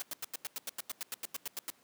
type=noise bursts; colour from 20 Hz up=white; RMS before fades=-38 dBFS; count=16; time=0-1.701 s; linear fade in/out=0 ms; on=21 ms; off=91 ms; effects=pink hiss -66 dBFS RMS until 1.83 s + high-pass 200 Hz 12 dB/octave